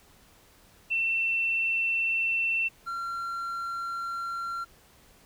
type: tone pair in turn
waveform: sine / triangle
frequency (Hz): 2691 / 1371.4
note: E7 / F6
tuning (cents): +35 / -32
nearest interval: octave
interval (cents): 1167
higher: first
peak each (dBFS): -24 / -29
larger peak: first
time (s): 0.9-2.69 / 2.86-4.65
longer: neither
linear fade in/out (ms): 20
effects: pink hiss -58 dBFS RMS until 5.25 s